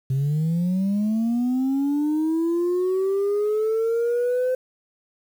sine linear sweep, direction up, 130 to 514 Hz, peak -17 dBFS, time 0.1-4.55 s, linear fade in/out 5 ms, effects tanh soft clip ceiling -18 dBFS + 8-bit

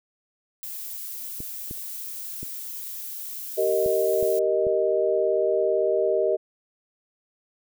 violet noise, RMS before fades -35 dBFS, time 0.63-4.39 s, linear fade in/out 0 ms
clicks, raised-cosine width 3 ms, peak -23 dBFS, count 6, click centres 1.404 / 1.711 / 2.43 / 3.861 / 4.228 / 4.668 s
sine chord, Eb major, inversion first, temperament just, 388.9 / 466.7 / 622.3 Hz, G4 / Bb4 / Eb5, -14 / +2 / 0 cents, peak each -24 / -25 / -23 dBFS, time 3.57-6.37 s, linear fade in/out 20 ms
effects none

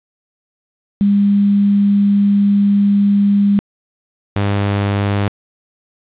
sine / sawtooth tone pair in turn, 201.8 / 100.9 Hz, G#3 / G#2, -49 / -49 cents, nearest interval octave, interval 1200 cents, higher first, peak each -9 / -10 dBFS, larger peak first, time 1.01-3.59 / 4.36-5.28 s, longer first, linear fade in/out 0 ms, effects resampled to 8000 Hz + 7-bit

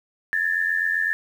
sine tone pair together, 1700 / 1787.8 Hz, G#6 / A6, +40 / +27 cents, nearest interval minor second, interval 87 cents, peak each -24 / -22 dBFS, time 0.33-1.13 s, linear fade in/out 0 ms, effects 8-bit

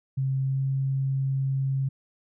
sine tone with pitch glide, 133.9 to 134.99 Hz, C3 to C#3, +40 to -46 cents, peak -23 dBFS, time 0.17-1.89 s, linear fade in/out 10 ms, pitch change +14 cents, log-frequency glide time 0.44-0.61 s, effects none

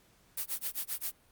blue noise with tremolo, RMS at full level -33 dBFS, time 0.37-1.12 s, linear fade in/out 5 ms, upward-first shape sine, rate 7.6 Hz, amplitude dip 100%, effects pink hiss -65 dBFS RMS until 1.31 s + Opus 48 kbps

